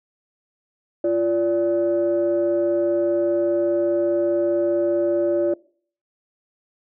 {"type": "tone pair together", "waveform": "sine", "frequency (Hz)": [344.9, 580], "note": ["F4", "D5"], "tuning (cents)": [-22, -22], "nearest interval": "major sixth", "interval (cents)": 900, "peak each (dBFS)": -19, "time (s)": [1.04, 5.54], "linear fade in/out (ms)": 5, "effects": ["noise-tail reverb RT60 0.5 s tail -22 dB re dry", "tanh soft clip ceiling -12 dBFS"]}